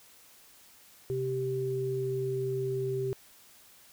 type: tone pair together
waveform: sine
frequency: 130.81 / 389.5 Hz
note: C3 / G4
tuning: 0 / -11 cents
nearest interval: octave + perfect fifth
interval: 1889 cents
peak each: -34 / -30 dBFS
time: 1.1-3.13 s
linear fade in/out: 0 ms
effects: white hiss -57 dBFS RMS until 3.92 s